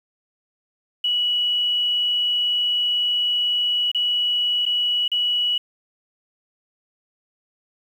sine tone with dropouts, 2934 Hz, F#7, 15 cents flat, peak -18 dBFS, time 1.04-5.58 s, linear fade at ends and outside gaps 5 ms, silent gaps 3.916-3.947 / 4.655-4.662 / 5.08-5.116 s, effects 8-bit

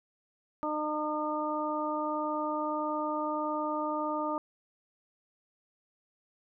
harmonic tone, 303.6 Hz, D#4, 42 cents flat, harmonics 1 / 2 / 3 / 4, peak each -35 / -35 / -35 / -35 dBFS, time 0.63-4.38 s, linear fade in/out 0 ms, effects none

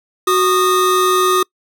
square tone pair together, 370 / 1229.5 Hz, F#4 / D#6, 0 / -21 cents, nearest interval octave + major sixth, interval 2079 cents, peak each -15 dBFS, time 0.27-1.43 s, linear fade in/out 5 ms, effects noise-tail reverb RT60 0.1 s tail -26 dB re dry

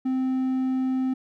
triangle tone, 260 Hz, C4, 11 cents flat, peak -20 dBFS, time 0.05-1.14 s, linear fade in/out 10 ms, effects none

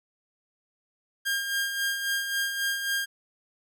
sawtooth tone with tremolo, 1610 Hz, G6, 46 cents sharp, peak -21 dBFS, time 1.25-3.06 s, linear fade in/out 20 ms, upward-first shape sine, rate 3.7 Hz, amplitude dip 50%, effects none

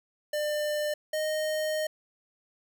square tone pair in turn, 598 / 618.7 Hz, D5 / D#5, +31 / -10 cents, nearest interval minor second, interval 59 cents, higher second, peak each -28 dBFS, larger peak neither, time 0.33-0.94 / 1.13-1.87 s, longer second, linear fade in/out 5 ms, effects none

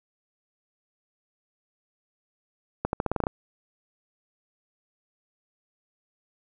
accelerating click train, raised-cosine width 1 ms, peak -11 dBFS, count 9, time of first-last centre 2.85-3.269 s, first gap 81 ms, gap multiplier 0.87, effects none

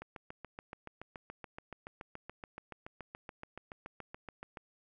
click train, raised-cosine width 0.5 ms, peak -29 dBFS, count 33, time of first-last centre 0.02-4.572 s, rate 7.03 Hz, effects none

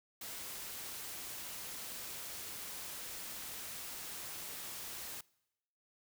white noise, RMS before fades -45 dBFS, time 0.21-5.21 s, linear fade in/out 5 ms, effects noise-tail reverb RT60 0.9 s tail -24 dB re dry

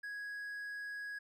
triangle tone, 1661.2 Hz, G#6, in tune, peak -39 dBFS, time 0.03-1.19 s, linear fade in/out 10 ms, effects none

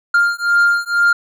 triangle beating tone pair, 1400 / 1402.1 Hz, F6 / F6, +4 / +6 cents, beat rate 2.1 Hz, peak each -13 dBFS, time 0.14-1.13 s, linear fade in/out 5 ms, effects none

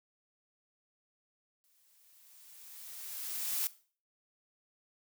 blue noise with exponential growth, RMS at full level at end -32 dBFS, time 1.64-3.67 s, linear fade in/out 0 ms, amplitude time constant 440 ms, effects noise-tail reverb RT60 0.4 s tail -17 dB re dry

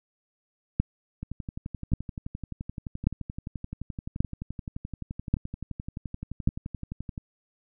two click trains, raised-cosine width 5 ms, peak -22 / -9 dBFS, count 70 / 6, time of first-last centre 1.23-7.178 / 0.8-6.475 s, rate 11.6 / 0.881 Hz, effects none

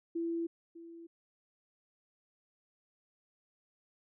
sine tone with echo, 334.7 Hz, E4, 26 cents sharp, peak -32 dBFS, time 0.15-0.47 s, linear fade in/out 10 ms, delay 600 ms, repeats 1, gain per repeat -15 dB, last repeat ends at 1.07 s, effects none

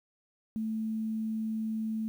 sine tone with quantisation, 220 Hz, A3, in tune, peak -30 dBFS, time 0.56-2.08 s, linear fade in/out 0 ms, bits 10, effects none

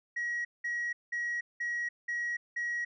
sine tone bursts, 1906 Hz, A#6, 38 cents sharp, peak -29 dBFS, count 6, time 0.16-2.85 s, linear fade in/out 10 ms, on 290 ms, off 190 ms, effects tanh soft clip ceiling -29 dBFS

